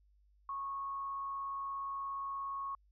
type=tone with frequency modulation; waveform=sine; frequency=1100 Hz; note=C#6; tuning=14 cents flat; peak=-37 dBFS; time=0.49-2.75 s; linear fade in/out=2 ms; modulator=117 Hz; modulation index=0.22; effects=added 50 Hz sine -65 dBFS peak until 2.91 s